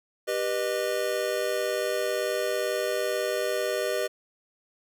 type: chord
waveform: square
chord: G augmented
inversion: none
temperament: just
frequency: 392 / 490 / 612.5 Hz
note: G4 / B4 / D#5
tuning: 0 / -14 / -27 cents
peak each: -32 / -31 / -30 dBFS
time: 0.27-4.08 s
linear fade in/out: 20 ms
effects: none